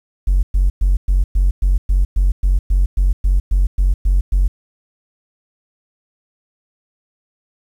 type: tone bursts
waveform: triangle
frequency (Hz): 46.24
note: F#1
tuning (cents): 0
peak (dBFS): -7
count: 16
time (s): 0.27-4.48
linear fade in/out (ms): 10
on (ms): 160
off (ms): 110
effects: tanh soft clip ceiling -7 dBFS + 8-bit